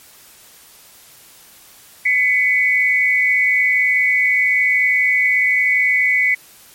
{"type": "tone pair together", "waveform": "sine", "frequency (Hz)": [2008, 2229], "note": ["B6", "C#7"], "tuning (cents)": [28, 9], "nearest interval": "major second", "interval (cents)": 181, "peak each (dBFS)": -15, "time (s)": [2.05, 6.35], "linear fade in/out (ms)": 10, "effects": ["white hiss -45 dBFS RMS until 6.74 s", "MP3 64 kbps"]}